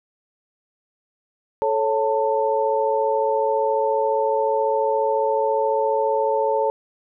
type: tone cluster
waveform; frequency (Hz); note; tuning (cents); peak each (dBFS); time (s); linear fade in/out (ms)
sine; 435.6 / 550 / 891; A4 / C#5 / A5; -17 / -14 / +22; -22; 1.62-6.7; 0
effects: none